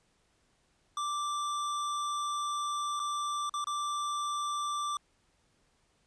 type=tone with dropouts; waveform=square; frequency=1174.7 Hz; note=D6; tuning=in tune; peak=-32 dBFS; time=0.97-4.97 s; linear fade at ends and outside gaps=2 ms; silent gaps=2.995-2.999 / 3.495-3.539 / 3.643-3.67 s; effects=pink hiss -71 dBFS RMS until 6.06 s + resampled to 22050 Hz